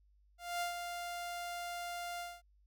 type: tone with ADSR envelope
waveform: sawtooth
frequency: 698.5 Hz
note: F5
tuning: in tune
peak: -30 dBFS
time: 0.38-2.42 s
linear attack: 230 ms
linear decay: 120 ms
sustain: -6 dB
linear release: 220 ms
effects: added 50 Hz sine -65 dBFS peak until 2.66 s